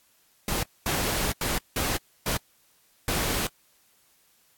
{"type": "noise bursts at uneven times", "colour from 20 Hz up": "pink", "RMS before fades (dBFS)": -27, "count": 6, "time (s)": [[0.48, 0.63], [0.86, 1.32], [1.41, 1.58], [1.76, 1.97], [2.26, 2.37], [3.08, 3.47]], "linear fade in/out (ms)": 2, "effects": ["white hiss -63 dBFS RMS until 4.57 s", "AAC 64 kbps"]}